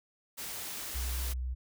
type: noise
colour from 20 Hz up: white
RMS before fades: -40 dBFS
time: 0.37-1.34 s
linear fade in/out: 20 ms
type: tone with vibrato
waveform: sine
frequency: 62.9 Hz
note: B1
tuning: 32 cents sharp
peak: -32 dBFS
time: 0.94-1.55 s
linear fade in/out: 20 ms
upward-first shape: sine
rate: 8.1 Hz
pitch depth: 11 cents each way
effects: none